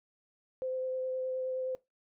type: tone with vibrato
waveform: sine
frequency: 516 Hz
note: C5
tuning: 24 cents flat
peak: -32 dBFS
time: 0.62-1.75 s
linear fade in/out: 0 ms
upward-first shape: triangle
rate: 9.6 Hz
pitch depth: 12 cents each way
effects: noise-tail reverb RT60 0.2 s tail -20 dB re dry